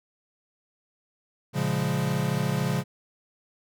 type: chord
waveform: square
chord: Bb minor seventh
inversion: none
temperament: equal with one note detuned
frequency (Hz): 116.54 / 140.36 / 174.61 / 207.7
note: Bb2 / Db3 / F3 / Ab3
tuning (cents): 0 / +22 / 0 / 0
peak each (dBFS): -33 / -28 / -30 / -33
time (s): 1.53-2.84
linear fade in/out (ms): 50
effects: none